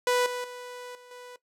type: tone with level steps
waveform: sawtooth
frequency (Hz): 493.9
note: B4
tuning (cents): 0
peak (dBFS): -18 / -27 / -35 / -45 / -39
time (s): 0.07-1.36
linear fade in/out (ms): 2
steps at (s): 0.26 / 0.44 / 0.95 / 1.11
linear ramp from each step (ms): 2
effects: noise-tail reverb RT60 0.1 s tail -17 dB re dry + low-pass 12000 Hz 12 dB/octave

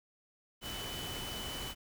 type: tone in noise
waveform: sine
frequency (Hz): 3000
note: F#7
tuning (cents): +23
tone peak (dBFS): -43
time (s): 0.61-1.75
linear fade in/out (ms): 50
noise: pink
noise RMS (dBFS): -42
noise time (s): 0.61-1.75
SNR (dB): -4
effects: none

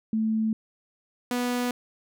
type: tone pair in turn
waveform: sine / sawtooth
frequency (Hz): 220 / 245.6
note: A3 / B3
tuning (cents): 0 / -9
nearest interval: major second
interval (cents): 191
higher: second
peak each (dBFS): -22 / -21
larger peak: second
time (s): 0.13-0.53 / 1.31-1.71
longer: neither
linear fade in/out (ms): 2
effects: none

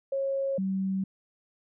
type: tone pair in turn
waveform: sine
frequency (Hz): 545 / 191.58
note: C#5 / G3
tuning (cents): -29 / -39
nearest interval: octave + tritone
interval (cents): 1810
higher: first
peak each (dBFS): -26 / -26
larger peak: neither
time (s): 0.12-0.58 / 0.58-1.04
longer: neither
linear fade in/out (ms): 5
effects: none

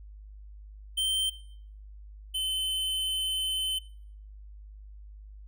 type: tone pair in turn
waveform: square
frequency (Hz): 3117 / 3058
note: G7 / G7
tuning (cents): -11 / -44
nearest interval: unison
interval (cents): 33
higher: first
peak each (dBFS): -26 / -29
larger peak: first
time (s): 0.97-1.3 / 2.34-3.79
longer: second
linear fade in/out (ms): 10
effects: noise-tail reverb RT60 0.6 s tail -20 dB re dry + added 51 Hz sine -44 dBFS peak until 5.47 s

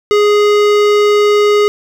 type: tone with hard clipping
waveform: sine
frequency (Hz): 415.3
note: G#4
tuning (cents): 0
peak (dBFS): -9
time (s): 0.11-1.68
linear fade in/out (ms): 0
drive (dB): 18
effects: none

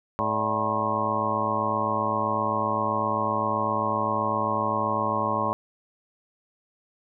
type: harmonic tone with a mistuned harmonic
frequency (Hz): 107.7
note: A2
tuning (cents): -37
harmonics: 1 / 2 / 3 / 4 / 5 / 6 / 7 / 8 / 9 / 10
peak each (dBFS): -35 / -33 / -37 / -36 / -31 / -36 / -35 / -35 / -29 / -27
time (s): 0.19-5.53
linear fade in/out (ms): 0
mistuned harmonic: 5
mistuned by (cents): +110
effects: none

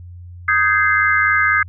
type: chord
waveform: sine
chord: Ab major seventh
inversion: second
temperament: just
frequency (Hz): 1245.9 / 1557.4 / 1661.2 / 2077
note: Eb6 / G6 / Ab6 / C7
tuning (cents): +2 / -12 / 0 / -13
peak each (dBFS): -18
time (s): 0.48-1.63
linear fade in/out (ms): 5
effects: added 88 Hz sine -33 dBFS peak until 1.68 s

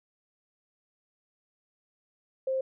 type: tone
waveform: sine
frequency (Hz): 527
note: C5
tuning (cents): +12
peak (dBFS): -26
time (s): 2.47-2.61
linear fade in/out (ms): 5
effects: none

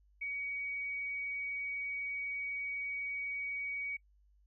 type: tone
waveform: sine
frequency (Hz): 2256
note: C#7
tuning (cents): +30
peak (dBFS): -36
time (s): 0.21-3.97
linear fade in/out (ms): 10
effects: noise-tail reverb RT60 0.1 s tail -24 dB re dry + added 50 Hz sine -64 dBFS peak until 4.46 s

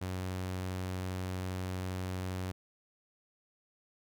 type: tone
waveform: sawtooth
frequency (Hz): 92.5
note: F#2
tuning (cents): 0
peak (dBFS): -31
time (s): 0.01-2.52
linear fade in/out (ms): 10
effects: none

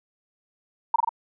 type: tone with echo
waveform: sine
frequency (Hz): 929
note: A#5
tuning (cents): -6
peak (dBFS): -14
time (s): 0.94-0.96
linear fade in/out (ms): 5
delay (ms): 44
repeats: 3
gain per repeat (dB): -2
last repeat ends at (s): 1.092
effects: none

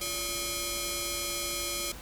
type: ring-modulated tone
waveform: 5% pulse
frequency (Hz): 918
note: A#5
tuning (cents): -27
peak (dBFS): -16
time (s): 0.01-1.92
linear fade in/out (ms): 5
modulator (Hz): 1490
effects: added 50 Hz sine -47 dBFS peak until 2.01 s + pink hiss -46 dBFS RMS until 2.01 s

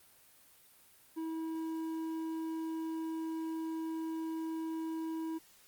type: tone with hard clipping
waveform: sine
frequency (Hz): 323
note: E4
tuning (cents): -35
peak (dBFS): -37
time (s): 1.16-5.39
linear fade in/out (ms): 20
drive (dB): 6
effects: white hiss -62 dBFS RMS until 5.67 s + Opus 32 kbps

